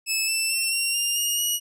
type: tone with pitch steps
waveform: 15% pulse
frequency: 2608 / 2655 / 2703 / 2752 / 2802 / 2852 / 2904 Hz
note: E7 / E7 / E7 / F7 / F7 / F7 / F#7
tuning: -19 / +12 / +43 / -26 / +5 / +36 / -33 cents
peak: -15 dBFS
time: 0.06-1.6 s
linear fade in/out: 50 ms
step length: 220 ms
effects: none